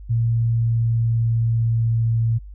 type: tone with pitch glide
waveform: sine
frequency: 115.5 to 114.17 Hz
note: A#2 to A#2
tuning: -16 to -36 cents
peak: -16 dBFS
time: 0.09-2.39 s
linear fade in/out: 20 ms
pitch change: -20 cents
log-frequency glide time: 0.39-2.09 s
effects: added 50 Hz sine -35 dBFS peak until 2.54 s